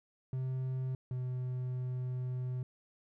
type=tone pair in turn; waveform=triangle; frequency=129.9 / 126.57 Hz; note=C3 / B2; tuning=-12 / +43 cents; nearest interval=unison; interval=45 cents; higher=first; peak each=-31 / -32 dBFS; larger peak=first; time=0.33-0.95 / 1.11-2.63 s; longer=second; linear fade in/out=2 ms; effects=none